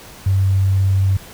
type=tone; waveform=sine; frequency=96.3 Hz; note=G2; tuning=30 cents flat; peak=-12 dBFS; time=0.26-1.17 s; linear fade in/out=5 ms; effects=pink hiss -39 dBFS RMS until 1.33 s